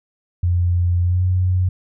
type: tone with pitch glide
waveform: sine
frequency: 88 to 91.58 Hz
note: F2 to F#2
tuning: +14 to -17 cents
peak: -14 dBFS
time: 0.43-1.69 s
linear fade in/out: 5 ms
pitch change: +69 cents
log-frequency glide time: 1.03-1.23 s
effects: none